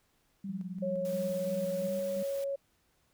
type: tone with tremolo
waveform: sine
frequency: 196 Hz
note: G3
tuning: in tune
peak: -36 dBFS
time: 0.44-2.23 s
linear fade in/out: 5 ms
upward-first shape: square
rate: 2.9 Hz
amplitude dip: 45%
type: tone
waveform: sine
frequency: 177.5 Hz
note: F3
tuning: 28 cents sharp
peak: -39 dBFS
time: 0.49-1.89 s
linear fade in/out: 5 ms
type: tone with pitch glide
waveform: sine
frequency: 549 to 553.8 Hz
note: C#5 to C#5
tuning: -17 to -2 cents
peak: -31 dBFS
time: 0.82-2.56 s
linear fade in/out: 10 ms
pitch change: +15 cents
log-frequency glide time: 1.26-1.54 s
type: noise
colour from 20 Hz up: white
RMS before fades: -50 dBFS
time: 1.05-2.44 s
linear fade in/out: 0 ms
effects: pink hiss -72 dBFS RMS until 3.13 s